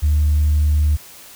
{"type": "tone", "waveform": "sine", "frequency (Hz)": 75, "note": "D2", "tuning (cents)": 37, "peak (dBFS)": -11, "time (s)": [0.02, 0.97], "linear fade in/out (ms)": 20, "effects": ["tanh soft clip ceiling -9 dBFS", "white hiss -41 dBFS RMS until 1.35 s"]}